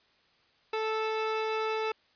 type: tone pair together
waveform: 30% pulse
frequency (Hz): 438.5 / 1318.5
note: A4 / E6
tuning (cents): -6 / 0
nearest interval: octave + perfect fifth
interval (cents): 1906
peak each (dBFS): -27 / -33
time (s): 0.73-1.92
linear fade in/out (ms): 5
effects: white hiss -66 dBFS RMS until 2.15 s + resampled to 11025 Hz